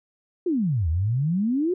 sine exponential two-way sweep, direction down then up, 378.4 to 76 to 378.4 Hz, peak -20 dBFS, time 0.46-1.74 s, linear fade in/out 5 ms, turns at 0.89 s, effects none

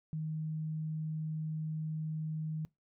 sine tone, 156.5 Hz, D#3, 10 cents sharp, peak -34 dBFS, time 0.13-2.65 s, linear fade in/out 0 ms, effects noise-tail reverb RT60 0.2 s tail -23 dB re dry

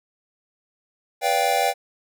square chord, G dominant seventh, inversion first, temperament equal with one note detuned, 493.9 / 579.2 / 698.5 / 784 Hz, B4 / D5 / F5 / G5, 0 / -24 / 0 / 0 cents, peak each -28 / -27 / -25 / -22 dBFS, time 1.21-1.74 s, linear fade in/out 50 ms, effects none

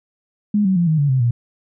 sine tone with pitch steps, 207.7 / 189.36 / 172.65 / 157.41 / 143.51 / 130.84 / 119.29 Hz, G#3 / F#3 / F3 / D#3 / D3 / C3 / A#2, 0 / +40 / -20 / +20 / -40 / 0 / +40 cents, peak -13 dBFS, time 0.54-1.31 s, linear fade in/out 5 ms, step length 110 ms, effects none

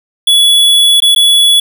square tone with dropouts, 3397 Hz, G#7, 38 cents sharp, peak -5 dBFS, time 0.27-1.6 s, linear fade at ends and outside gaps 5 ms, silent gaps 1.003-1.021 / 1.149-1.161 s, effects none

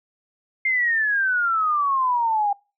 sine exponential sweep, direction down, 2121 to 798 Hz, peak -18 dBFS, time 0.65-2.53 s, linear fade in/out 5 ms, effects noise-tail reverb RT60 0.3 s tail -25 dB re dry

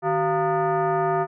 sine tone with frequency modulation, 155.56 Hz, D#3, in tune, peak -19 dBFS, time 0.02-1.27 s, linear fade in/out 50 ms, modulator 537 Hz, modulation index 1.9, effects none

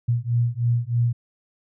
sine beating tone pair, 117.5 / 120.7 Hz, A#2 / B2, +14 / -39 cents, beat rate 3.2 Hz, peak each -22 dBFS, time 0.08-1.13 s, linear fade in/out 10 ms, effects none

